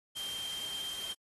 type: tone in noise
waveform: sine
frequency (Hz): 3163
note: G7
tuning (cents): +15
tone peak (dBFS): -37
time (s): 0.15-1.14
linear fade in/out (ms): 20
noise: white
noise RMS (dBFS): -44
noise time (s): 0.15-1.14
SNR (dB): +4
effects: AAC 32 kbps

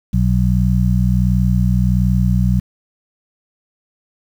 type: harmonic tone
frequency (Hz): 61.4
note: B1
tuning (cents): -9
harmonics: 1 / 2 / 3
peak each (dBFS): -16 / -16 / -16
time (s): 0.13-2.6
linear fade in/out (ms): 10
effects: 7-bit

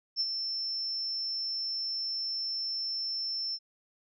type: tone with ADSR envelope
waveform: sine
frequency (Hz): 5350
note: E8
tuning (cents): +25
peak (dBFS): -25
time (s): 0.16-3.59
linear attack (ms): 43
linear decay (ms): 45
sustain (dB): -6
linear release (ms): 50
effects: none

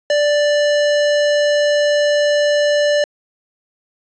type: tone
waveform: square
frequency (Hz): 587.3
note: D5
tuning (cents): 0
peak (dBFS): -13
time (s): 0.1-3.04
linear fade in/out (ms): 2
effects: resampled to 16000 Hz + 9-bit

